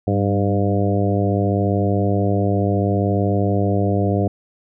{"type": "harmonic tone with a mistuned harmonic", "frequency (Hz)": 100.7, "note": "G2", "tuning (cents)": 47, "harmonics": [1, 2, 3, 4, 5, 6, 7], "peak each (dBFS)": [-19, -22, -24, -25, -26, -27, -27], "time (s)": [0.07, 4.28], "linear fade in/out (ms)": 5, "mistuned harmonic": 2, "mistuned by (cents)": -47, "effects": []}